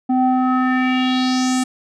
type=tone with low-pass filter sweep; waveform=square; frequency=255.8 Hz; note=C4; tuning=39 cents flat; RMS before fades=-17 dBFS; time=0.09-1.64 s; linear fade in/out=10 ms; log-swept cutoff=600 to 8700 Hz; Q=3.3; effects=none